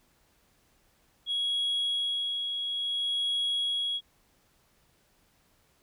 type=tone with tremolo; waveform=sine; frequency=3322 Hz; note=G#7; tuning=in tune; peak=-24 dBFS; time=1.26-4.01 s; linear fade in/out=50 ms; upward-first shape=sine; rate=0.58 Hz; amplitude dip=45%; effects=tanh soft clip ceiling -24 dBFS + pink hiss -67 dBFS RMS until 5.82 s